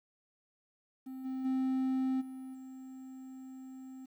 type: tone with level steps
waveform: triangle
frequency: 261.6 Hz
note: C4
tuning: in tune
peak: -39 / -33 / -27 / -40 / -43 dBFS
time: 1.06-4.06 s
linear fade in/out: 10 ms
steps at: 1.24 / 1.44 / 2.2 / 2.53 s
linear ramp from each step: 20 ms
effects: 11-bit